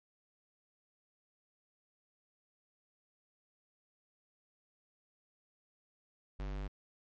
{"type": "tone", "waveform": "square", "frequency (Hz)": 49, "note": "G1", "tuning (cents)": 0, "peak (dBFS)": -38, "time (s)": [6.39, 6.68], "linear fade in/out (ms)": 10, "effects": ["low-pass 4000 Hz 12 dB/octave", "MP3 48 kbps"]}